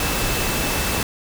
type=tone in noise; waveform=sine; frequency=2637 Hz; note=E7; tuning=in tune; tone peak=-32 dBFS; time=0-1.03 s; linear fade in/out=2 ms; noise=pink; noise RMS=-22 dBFS; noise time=0-1.03 s; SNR=-13 dB; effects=none